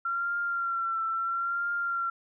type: tone with vibrato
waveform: sine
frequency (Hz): 1368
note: F6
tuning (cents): -36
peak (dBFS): -27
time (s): 0.05-2.1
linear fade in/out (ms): 5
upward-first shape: triangle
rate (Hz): 0.75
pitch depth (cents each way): 45
effects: none